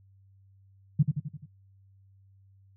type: tone with echo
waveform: sine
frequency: 147.2 Hz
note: D3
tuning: 4 cents sharp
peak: -16 dBFS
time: 0.99-1.03 s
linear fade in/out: 10 ms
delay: 86 ms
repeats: 5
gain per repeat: -5 dB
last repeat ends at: 1.46 s
effects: noise-tail reverb RT60 0.1 s tail -18 dB re dry + added 97 Hz sine -56 dBFS peak until 2.76 s